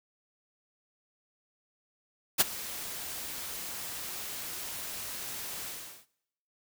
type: noise with ADSR envelope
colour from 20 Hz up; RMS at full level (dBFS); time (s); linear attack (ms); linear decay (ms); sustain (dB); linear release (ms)
white; -20; 2.38-6.06; 28; 21; -19; 410
effects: noise-tail reverb RT60 0.8 s tail -22 dB re dry